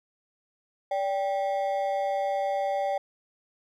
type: ring-modulated tone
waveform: triangle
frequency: 682 Hz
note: F5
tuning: 41 cents flat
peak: -20 dBFS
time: 0.91-2.98 s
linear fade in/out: 5 ms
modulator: 105 Hz
effects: none